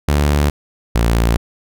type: tone pair in turn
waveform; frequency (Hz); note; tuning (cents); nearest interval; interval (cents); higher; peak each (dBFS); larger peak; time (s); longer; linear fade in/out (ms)
sawtooth; 73 / 57.41; D2 / A#1; -10 / -26; major third; 416; first; -8; neither; 0.08-0.5 / 0.95-1.37; neither; 5
effects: none